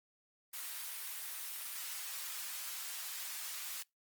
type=high-pass noise; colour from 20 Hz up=white; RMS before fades=-43 dBFS; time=0.53-3.83 s; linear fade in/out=10 ms; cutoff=1100 Hz; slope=12 dB/octave; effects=noise-tail reverb RT60 0.2 s tail -26 dB re dry + Opus 24 kbps